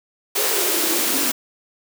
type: noise with high-pass filter sweep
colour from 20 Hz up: white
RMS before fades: -20 dBFS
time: 0.35-1.32 s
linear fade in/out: 10 ms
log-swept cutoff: 440 to 260 Hz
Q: 6.2
effects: none